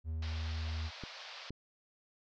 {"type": "tone", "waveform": "triangle", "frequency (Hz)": 79.8, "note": "D#2", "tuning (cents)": 44, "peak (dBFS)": -33, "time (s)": [0.04, 0.91], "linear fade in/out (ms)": 50}
{"type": "band-pass noise", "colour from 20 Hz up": "white", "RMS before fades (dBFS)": -49, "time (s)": [0.22, 1.5], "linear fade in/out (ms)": 5, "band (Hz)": [520, 5100], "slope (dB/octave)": 48}
{"type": "clicks", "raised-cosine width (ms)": 3, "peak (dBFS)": -30, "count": 2, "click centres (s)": [1.037, 1.506]}
{"effects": []}